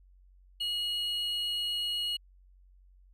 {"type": "tone pair together", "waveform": "triangle", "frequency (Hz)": [2900, 4292], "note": ["F#7", "C8"], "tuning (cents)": [-35, 43], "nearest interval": "perfect fifth", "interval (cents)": 678, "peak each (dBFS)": [-29, -37], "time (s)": [0.6, 2.17], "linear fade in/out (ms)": 10, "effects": ["added 46 Hz sine -56 dBFS peak until 3.13 s"]}